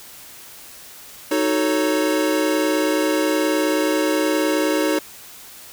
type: chord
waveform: square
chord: D# half-diminished seventh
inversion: none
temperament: equal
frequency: 311.1 / 370 / 440 / 554.4 Hz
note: D#4 / F#4 / A4 / C#5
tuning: 0 / 0 / 0 / 0 cents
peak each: -21 / -26 / -26 / -24 dBFS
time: 1.31-4.99 s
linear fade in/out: 5 ms
effects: white hiss -41 dBFS RMS until 5.72 s